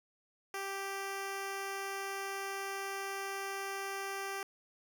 10% pulse tone, 392 Hz, G4, in tune, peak -29 dBFS, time 0.54-4.43 s, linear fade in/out 2 ms, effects none

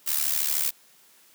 blue noise with amplitude modulation, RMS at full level -22 dBFS, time 0.06-0.71 s, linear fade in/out 20 ms, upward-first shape sine, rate 73.3 Hz, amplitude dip 80%, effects white hiss -57 dBFS RMS until 1.34 s + high-pass 150 Hz 12 dB/octave

